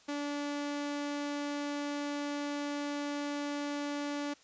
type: tone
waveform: sawtooth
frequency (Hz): 289.2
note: D4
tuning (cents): -27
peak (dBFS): -30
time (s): 0.08-4.34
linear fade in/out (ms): 10
effects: white hiss -61 dBFS RMS until 4.43 s + resampled to 16000 Hz